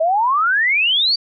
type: exponential sweep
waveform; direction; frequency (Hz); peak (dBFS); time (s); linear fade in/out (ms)
sine; up; 620 to 4699; -13; 0-1.16; 10
effects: none